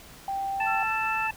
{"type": "tone", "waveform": "sine", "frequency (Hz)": 784, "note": "G5", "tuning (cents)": 0, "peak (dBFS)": -27, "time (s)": [0.28, 0.83], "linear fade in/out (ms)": 2}
{"type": "harmonic tone", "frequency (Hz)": 880, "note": "A5", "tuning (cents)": 0, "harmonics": [1, 2, 3], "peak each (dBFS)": [-29, -33, -29], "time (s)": [0.6, 1.31], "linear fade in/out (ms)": 5}
{"type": "tone with tremolo", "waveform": "sine", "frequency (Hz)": 1346, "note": "E6", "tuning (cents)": 36, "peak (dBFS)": -30, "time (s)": [0.66, 1.28], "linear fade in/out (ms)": 20, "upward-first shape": "sine", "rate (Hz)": 5.1, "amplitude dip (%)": 25}
{"effects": ["pink hiss -48 dBFS RMS until 1.36 s"]}